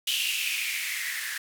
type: noise with band-pass filter sweep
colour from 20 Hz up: violet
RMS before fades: -30 dBFS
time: 0.07-1.38 s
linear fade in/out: 5 ms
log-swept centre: 3000 to 1700 Hz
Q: 7.2
effects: none